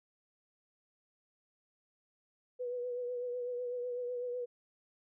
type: tone with vibrato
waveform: sine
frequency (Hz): 491.3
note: B4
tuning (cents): -9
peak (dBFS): -35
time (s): 2.59-4.46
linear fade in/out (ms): 20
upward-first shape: triangle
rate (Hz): 8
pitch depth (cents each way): 38
effects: none